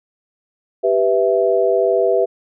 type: chord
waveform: sine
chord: E minor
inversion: first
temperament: equal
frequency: 392 / 493.9 / 659.3 Hz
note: G4 / B4 / E5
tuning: 0 / 0 / 0 cents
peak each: -17 dBFS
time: 0.83-2.26 s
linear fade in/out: 20 ms
effects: none